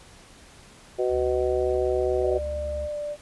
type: harmonic tone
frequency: 124.7 Hz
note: B2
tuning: 17 cents sharp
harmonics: 3 / 4 / 5 / 6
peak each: -24 / -27 / -28 / -35 dBFS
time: 0.98-2.39 s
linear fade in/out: 20 ms
type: tone with vibrato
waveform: triangle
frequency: 71.5 Hz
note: D2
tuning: 46 cents flat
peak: -30 dBFS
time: 1.09-2.89 s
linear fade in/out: 50 ms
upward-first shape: triangle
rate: 2.2 Hz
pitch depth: 23 cents each way
type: tone with pitch glide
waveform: sine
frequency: 597 to 589.8 Hz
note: D5 to D5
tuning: +28 to +7 cents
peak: -28 dBFS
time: 2.21-3.17 s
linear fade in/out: 50 ms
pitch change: -21 cents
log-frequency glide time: 2.9-2.97 s
effects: pink hiss -50 dBFS RMS until 3.21 s + resampled to 24000 Hz